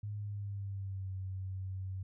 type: tone with pitch glide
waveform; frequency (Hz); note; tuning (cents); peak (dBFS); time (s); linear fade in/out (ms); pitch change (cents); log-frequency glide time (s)
sine; 103.83 to 94.66; G#2 to F#2; 0 to +40; -37; 0.03-2.03; 5; -160; 0.17-1.12
effects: none